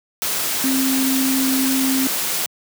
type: tone in noise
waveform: sine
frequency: 264.9 Hz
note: C4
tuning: 22 cents sharp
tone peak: -17 dBFS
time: 0.64-2.07 s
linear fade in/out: 0 ms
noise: white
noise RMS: -22 dBFS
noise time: 0.22-2.46 s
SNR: +2 dB
effects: high-pass 150 Hz 12 dB/octave